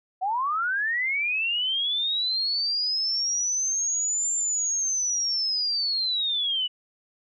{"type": "linear two-way sweep", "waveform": "sine", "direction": "up then down", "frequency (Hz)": [720, 7310, 2925], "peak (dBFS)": -23, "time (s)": [0.21, 6.68], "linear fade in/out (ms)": 20, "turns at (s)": 4.33, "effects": []}